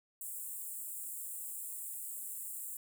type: high-pass noise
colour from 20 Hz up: pink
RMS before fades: -43 dBFS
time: 0.21-2.77 s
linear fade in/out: 2 ms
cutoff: 7500 Hz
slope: 96 dB/octave
effects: none